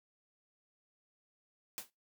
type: noise with exponential decay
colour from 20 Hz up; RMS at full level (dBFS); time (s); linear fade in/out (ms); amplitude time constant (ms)
white; -38; 1.78-1.9; 0; 26
effects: noise-tail reverb RT60 0.2 s tail -20 dB re dry + high-pass 150 Hz 12 dB/octave